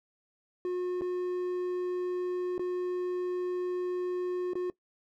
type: tone with dropouts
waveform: triangle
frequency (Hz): 360.7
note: F#4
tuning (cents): -44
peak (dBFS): -27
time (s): 0.65-4.7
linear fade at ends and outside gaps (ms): 1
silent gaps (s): 1.011-1.018 / 2.58-2.594 / 4.534-4.554
effects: noise-tail reverb RT60 0.1 s tail -19 dB re dry